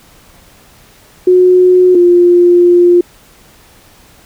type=tone pair in turn; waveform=sine; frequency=364.6 / 351.4 Hz; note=F#4 / F4; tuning=-25 / +11 cents; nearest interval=minor second; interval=64 cents; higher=first; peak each=-3 dBFS; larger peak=neither; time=1.27-1.95 / 1.95-3.01 s; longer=second; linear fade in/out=5 ms; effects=pink hiss -43 dBFS RMS until 4.25 s